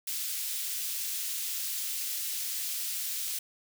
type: high-pass noise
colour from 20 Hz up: white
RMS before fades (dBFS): -34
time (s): 0.07-3.39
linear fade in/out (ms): 5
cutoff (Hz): 3000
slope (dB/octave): 12
effects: none

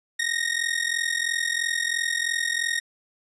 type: ring-modulated tone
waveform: sawtooth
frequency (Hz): 1864.7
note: A#6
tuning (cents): 0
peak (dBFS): -17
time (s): 0.19-2.8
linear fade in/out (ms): 5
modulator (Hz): 21.5
effects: resampled to 24000 Hz

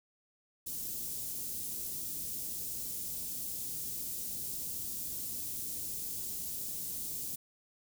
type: band-stop noise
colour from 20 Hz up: white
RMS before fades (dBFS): -39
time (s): 0.66-7.36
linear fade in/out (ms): 10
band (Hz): 290 to 7000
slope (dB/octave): 12
effects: none

